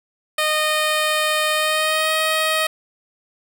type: tone with pitch glide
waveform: 10% pulse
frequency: 615 to 629.7 Hz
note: D#5 to D#5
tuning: -20 to +21 cents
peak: -9 dBFS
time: 0.38-2.67 s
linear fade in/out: 5 ms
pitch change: +41 cents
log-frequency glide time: 1.53-2.14 s
effects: none